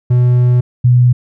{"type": "tone pair in turn", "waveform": ["triangle", "sine"], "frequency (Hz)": [123.47, 123.47], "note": ["B2", "B2"], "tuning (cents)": [0, 0], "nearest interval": "unison", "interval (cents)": 0, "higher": "neither", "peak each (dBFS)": -5, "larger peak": "neither", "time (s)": [[0.1, 0.61], [0.84, 1.13]], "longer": "first", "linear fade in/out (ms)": 10, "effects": []}